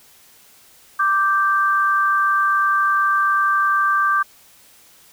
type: tone pair together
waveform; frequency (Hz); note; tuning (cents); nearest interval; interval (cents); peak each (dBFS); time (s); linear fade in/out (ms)
sine; 1174.7 / 1568; D6 / G6; 0 / 0; perfect fourth; 500; -16 / -19; 0.99-4.23; 10
effects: white hiss -50 dBFS RMS until 5.12 s